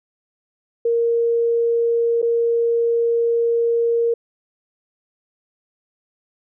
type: tone with dropouts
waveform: sine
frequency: 466.2 Hz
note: A#4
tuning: in tune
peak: -15 dBFS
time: 0.85-4.14 s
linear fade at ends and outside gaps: 5 ms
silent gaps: 2.218-2.226 s
effects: none